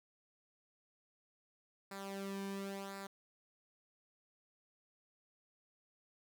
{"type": "tone with flanger", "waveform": "sawtooth", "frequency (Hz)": 196.4, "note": "G3", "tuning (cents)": 4, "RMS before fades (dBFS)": -44, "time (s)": [1.91, 3.07], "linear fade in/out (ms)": 5, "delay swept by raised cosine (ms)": [0.32, 1.52], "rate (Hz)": 0.94, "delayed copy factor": -0.7, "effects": []}